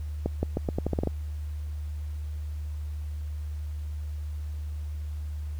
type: accelerating click train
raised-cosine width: 2 ms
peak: -13 dBFS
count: 10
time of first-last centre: 0.26-1.073 s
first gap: 170 ms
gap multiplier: 0.83
effects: added 75 Hz sine -31 dBFS peak until 5.59 s + pink hiss -57 dBFS RMS until 5.59 s